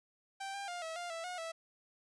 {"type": "tone with pitch steps", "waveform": "sawtooth", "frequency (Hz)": [782, 797, 705, 648, 701, 660, 722, 656], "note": ["G5", "G5", "F5", "E5", "F5", "E5", "F#5", "E5"], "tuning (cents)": [-4, 28, 16, -30, 6, 2, -43, -9], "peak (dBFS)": -36, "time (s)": [0.4, 1.52], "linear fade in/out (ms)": 10, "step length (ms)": 140, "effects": ["resampled to 22050 Hz"]}